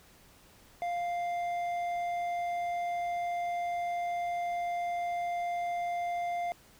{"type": "tone with hard clipping", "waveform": "sine", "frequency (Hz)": 698.5, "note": "F5", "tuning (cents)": 0, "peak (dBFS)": -32, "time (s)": [0.82, 6.52], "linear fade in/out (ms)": 0, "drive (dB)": 6, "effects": ["pink hiss -59 dBFS RMS until 6.79 s"]}